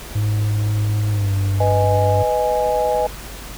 triangle tone with pitch glide, 105.3 to 98.25 Hz, G#2 to G2, +24 to +4 cents, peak -14 dBFS, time 0.15-2.23 s, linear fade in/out 10 ms, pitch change -120 cents, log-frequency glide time 1.09-1.32 s
sine chord, G# minor, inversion first, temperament just, 498.4 / 623 / 830.6 Hz, B4 / D#5 / G#5, +16 / +2 / 0 cents, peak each -20 dBFS, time 1.6-3.07 s, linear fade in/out 5 ms
effects added 50 Hz sine -35 dBFS peak until 3.57 s + pink hiss -35 dBFS RMS until 3.57 s

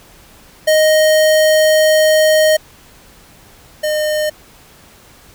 square tone pair in turn, 622.3 / 609.8 Hz, D#5 / D#5, 0 / -35 cents, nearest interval unison, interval 35 cents, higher first, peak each -9 / -15 dBFS, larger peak first, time 0.67-2.57 / 3.83-4.3 s, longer first, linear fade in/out 10 ms, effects pink hiss -44 dBFS RMS until 5.34 s

